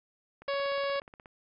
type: click train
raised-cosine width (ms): 0.5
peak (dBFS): -34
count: 15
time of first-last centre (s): 0.42-1.258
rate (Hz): 16.7
type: harmonic tone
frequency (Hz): 558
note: C#5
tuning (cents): +11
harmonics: 1 / 2 / 3 / 4 / 5 / 6 / 7 / 8 / 9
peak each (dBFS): -30 / -36 / -40 / -42 / -44 / -46 / -47 / -48 / -49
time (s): 0.48-1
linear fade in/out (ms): 5
effects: none